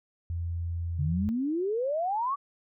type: tone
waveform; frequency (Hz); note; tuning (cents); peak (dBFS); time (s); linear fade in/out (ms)
sine; 85; F2; -46; -29; 0.3-1.29; 0
type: exponential sweep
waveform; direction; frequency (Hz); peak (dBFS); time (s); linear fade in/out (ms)
sine; up; 134.8 to 1163; -26; 0.98-2.36; 20
effects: none